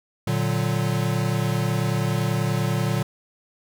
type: chord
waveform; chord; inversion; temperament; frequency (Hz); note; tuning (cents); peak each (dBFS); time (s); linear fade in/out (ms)
square; Bb augmented; none; equal; 116.54 / 146.83 / 185; Bb2 / D3 / F#3; 0 / 0 / 0; -25 / -26 / -28; 0.27-3.03; 5
effects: none